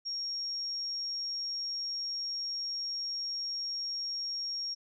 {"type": "tone", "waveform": "sine", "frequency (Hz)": 5570, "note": "F8", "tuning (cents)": -5, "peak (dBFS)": -33, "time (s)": [0.05, 4.75], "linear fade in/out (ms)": 20, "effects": []}